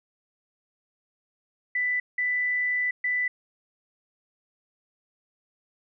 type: tone bursts at uneven times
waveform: sine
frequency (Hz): 1987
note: B6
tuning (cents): +10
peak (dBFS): -23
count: 3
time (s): 1.75-2 / 2.18-2.91 / 3.04-3.28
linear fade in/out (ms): 5
effects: none